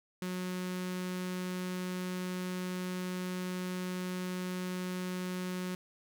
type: tone with notch filter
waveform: sawtooth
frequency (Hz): 182.4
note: F#3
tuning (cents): -24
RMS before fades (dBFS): -37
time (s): 0.22-5.75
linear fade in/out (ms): 2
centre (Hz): 700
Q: 1.7
effects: none